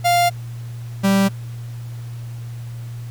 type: tone pair in turn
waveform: 45% pulse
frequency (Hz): 698.5 / 195.61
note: F5 / G3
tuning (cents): 0 / -3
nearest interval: octave + minor seventh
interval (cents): 2203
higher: first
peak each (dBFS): -13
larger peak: neither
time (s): 0.04-0.3 / 1.03-1.29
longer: neither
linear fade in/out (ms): 20
effects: added 118 Hz sine -28 dBFS peak until 3.1 s + pink hiss -47 dBFS RMS until 3.1 s